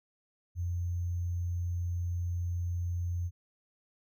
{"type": "tone with sample-and-hold", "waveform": "sine", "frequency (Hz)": 87.31, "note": "F2", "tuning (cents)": 0, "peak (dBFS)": -30, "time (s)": [0.55, 3.31], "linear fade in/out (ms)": 50, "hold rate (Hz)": 6300, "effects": []}